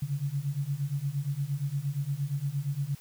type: beating tone pair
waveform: sine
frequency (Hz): 136.2 / 144.8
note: C#3 / D3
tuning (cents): -30 / -24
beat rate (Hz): 8.6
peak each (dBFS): -32 / -31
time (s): 0.02-2.95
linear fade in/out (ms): 5
effects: white hiss -54 dBFS RMS until 3 s